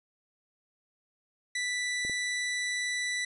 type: tone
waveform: sawtooth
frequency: 1975.5 Hz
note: B6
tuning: in tune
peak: -26 dBFS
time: 1.55-3.25 s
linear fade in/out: 5 ms
type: clicks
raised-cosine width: 2 ms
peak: -29 dBFS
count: 2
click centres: 2.05 / 2.097 s
effects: resampled to 24000 Hz